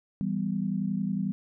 sine chord, E minor, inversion none, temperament equal, 164.81 / 196 / 246.9 Hz, E3 / G3 / B3, 0 / 0 / 0 cents, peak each -33 / -28 / -34 dBFS, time 0.21-1.32 s, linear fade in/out 0 ms, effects none

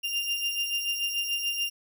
35% pulse beating tone pair, 2794 / 2800.9 Hz, F7 / F7, 0 / +4 cents, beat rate 6.9 Hz, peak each -27 / -32 dBFS, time 0.03-1.7 s, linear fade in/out 20 ms, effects none

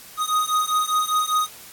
square beating tone pair, 1244.5 / 1249.5 Hz, D#6 / D#6, 0 / +7 cents, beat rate 5 Hz, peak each -23 / -23 dBFS, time 0.17-1.49 s, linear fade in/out 50 ms, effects white hiss -43 dBFS RMS until 1.72 s + AAC 64 kbps

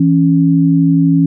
sine tone pair together, 164.65 / 276.9 Hz, E3 / C#4, -2 / -2 cents, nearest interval major sixth, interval 900 cents, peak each -10 dBFS, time 0-1.26 s, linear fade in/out 5 ms, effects none

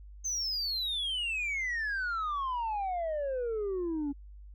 sine exponential sweep, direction down, 6310 to 276.5 Hz, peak -28 dBFS, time 0.24-4.13 s, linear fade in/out 20 ms, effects tanh soft clip ceiling -29 dBFS + added 50 Hz sine -46 dBFS peak until 4.54 s

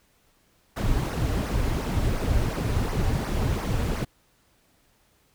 brown noise with flanger, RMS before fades -25 dBFS, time 0.76-4.05 s, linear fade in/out 10 ms, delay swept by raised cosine 0.26 to 5.96 ms, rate 2.8 Hz, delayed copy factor -0.65, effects pink hiss -64 dBFS RMS until 5.34 s

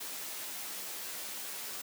white noise with comb filter, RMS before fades -41 dBFS, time 0-1.82 s, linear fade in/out 10 ms, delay 13 ms, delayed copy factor -0.55, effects high-pass 200 Hz 12 dB/octave

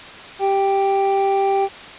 triangle tone pair together, 391.4 / 785.5 Hz, G4 / G5, -3 / +3 cents, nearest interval octave, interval 1206 cents, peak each -16 dBFS, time 0.39-1.69 s, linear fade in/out 50 ms, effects white hiss -36 dBFS RMS until 1.98 s + resampled to 8000 Hz

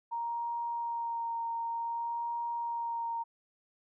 sine tone with vibrato, 932.3 Hz, A#5, in tune, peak -32 dBFS, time 0.11-3.24 s, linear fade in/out 20 ms, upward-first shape sine, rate 0.54 Hz, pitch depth 14 cents each way, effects none

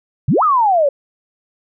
sine exponential two-way sweep, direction up then down, 109.8 to 1318.5 to 541 Hz, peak -10 dBFS, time 0.28-0.89 s, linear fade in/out 5 ms, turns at 0.43 s, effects none

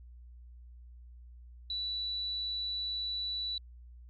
sine tone, 3951 Hz, B7, in tune, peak -33 dBFS, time 1.7-3.58 s, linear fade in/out 2 ms, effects added 60 Hz sine -49 dBFS peak until 4.09 s + AAC 48 kbps

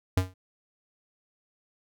square tone with exponential decay, 92.6 Hz, F#2, 2 cents sharp, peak -18 dBFS, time 0.17-0.34 s, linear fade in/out 5 ms, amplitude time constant 35 ms, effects none

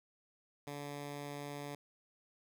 10% pulse tone, 144.1 Hz, D3, 33 cents flat, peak -34 dBFS, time 0.67-1.75 s, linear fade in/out 2 ms, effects none

